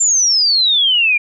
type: exponential sweep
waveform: sine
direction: down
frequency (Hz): 7370 to 2355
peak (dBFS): -10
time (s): 0-1.18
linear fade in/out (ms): 10
effects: none